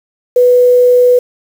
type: tone with quantisation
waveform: sine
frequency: 493.9 Hz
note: B4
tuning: in tune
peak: -4 dBFS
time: 0.36-1.19 s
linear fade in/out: 5 ms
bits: 5
effects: none